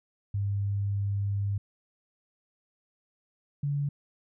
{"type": "tone pair in turn", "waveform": "sine", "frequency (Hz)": [100.3, 143], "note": ["G2", "D3"], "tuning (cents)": [40, -46], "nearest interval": "tritone", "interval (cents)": 614, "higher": "second", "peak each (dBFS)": -26, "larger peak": "neither", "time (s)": [[0.34, 1.58], [3.63, 3.89]], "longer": "first", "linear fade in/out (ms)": 5, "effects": []}